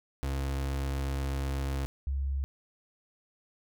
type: tone pair in turn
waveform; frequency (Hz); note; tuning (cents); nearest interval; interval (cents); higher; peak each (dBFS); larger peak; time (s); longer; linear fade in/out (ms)
35% pulse / sine; 68.1 / 68.38; C#2 / C#2; -30 / -23; unison; 7; second; -28; neither; 0.23-1.86 / 2.07-2.44; first; 0
effects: none